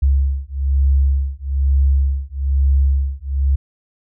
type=beating tone pair; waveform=sine; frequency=67.9 / 69 Hz; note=C#2 / C#2; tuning=-35 / -7 cents; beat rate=1.1 Hz; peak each=-16 dBFS; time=0.02-3.56 s; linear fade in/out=10 ms; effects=none